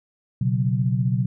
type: chord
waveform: sine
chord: B suspended second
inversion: none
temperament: equal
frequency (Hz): 123.47 / 138.59 / 185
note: B2 / C#3 / F#3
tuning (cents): 0 / 0 / 0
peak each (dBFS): -21 / -24 / -25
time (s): 0.41-1.26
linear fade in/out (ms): 5
effects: none